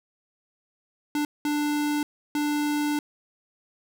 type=tone bursts at uneven times; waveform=square; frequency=295.3 Hz; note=D4; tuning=10 cents sharp; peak=-24 dBFS; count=3; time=1.15-1.25 / 1.45-2.03 / 2.35-2.99 s; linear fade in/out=2 ms; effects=none